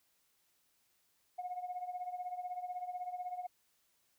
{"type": "tone with tremolo", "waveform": "sine", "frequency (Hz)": 723, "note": "F#5", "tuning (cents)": -40, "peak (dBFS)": -34, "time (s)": [1.38, 3.47], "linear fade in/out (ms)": 10, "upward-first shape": "triangle", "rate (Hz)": 16, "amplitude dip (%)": 85, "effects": ["tanh soft clip ceiling -33 dBFS", "white hiss -75 dBFS RMS until 4.18 s"]}